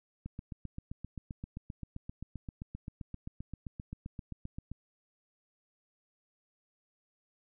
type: click train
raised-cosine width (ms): 5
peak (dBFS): -28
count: 35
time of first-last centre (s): 0.26-4.716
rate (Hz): 7.63
effects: none

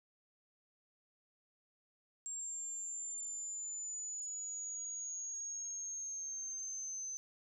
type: exponential sweep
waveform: sine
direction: down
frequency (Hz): 7459 to 6150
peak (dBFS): -40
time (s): 2.26-7.17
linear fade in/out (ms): 0
effects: none

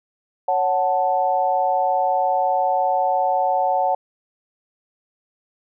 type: chord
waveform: sine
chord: F# minor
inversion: second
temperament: equal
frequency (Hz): 554.4 / 740 / 880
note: C#5 / F#5 / A5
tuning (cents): 0 / 0 / 0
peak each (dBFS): -23 / -19 / -22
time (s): 0.48-3.95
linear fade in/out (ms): 5
effects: none

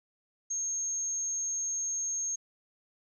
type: tone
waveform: sine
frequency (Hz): 6470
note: G#8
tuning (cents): -46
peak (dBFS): -30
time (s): 0.5-2.36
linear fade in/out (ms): 10
effects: none

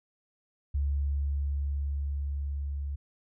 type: tone with level ramp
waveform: sine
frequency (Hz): 70.7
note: C#2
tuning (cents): +35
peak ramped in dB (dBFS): -25 to -31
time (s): 0.74-2.96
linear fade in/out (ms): 10
effects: none

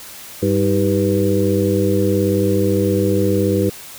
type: harmonic tone with a mistuned harmonic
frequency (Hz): 98.4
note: G2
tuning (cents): +7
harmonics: 1 / 2 / 3 / 4 / 5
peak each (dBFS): -20 / -20 / -20 / -20 / -20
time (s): 0.42-3.7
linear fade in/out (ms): 10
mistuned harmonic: 3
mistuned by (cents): +110
effects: white hiss -36 dBFS RMS until 3.98 s

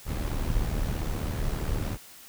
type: noise with amplitude modulation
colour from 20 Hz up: brown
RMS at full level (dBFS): -26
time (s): 0.05-1.98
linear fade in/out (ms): 50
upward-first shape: sine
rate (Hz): 75.6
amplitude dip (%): 60
effects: white hiss -49 dBFS RMS until 2.28 s

